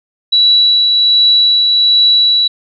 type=tone with tremolo; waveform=sine; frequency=3927 Hz; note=B7; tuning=11 cents flat; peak=-5 dBFS; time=0.32-2.48 s; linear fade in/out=10 ms; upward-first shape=triangle; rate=1.3 Hz; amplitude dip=30%; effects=none